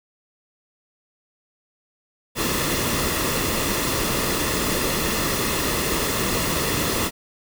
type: noise with comb filter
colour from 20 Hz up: pink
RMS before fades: -23 dBFS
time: 2.35-7.11 s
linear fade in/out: 50 ms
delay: 1.3 ms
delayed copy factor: -0.5
effects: none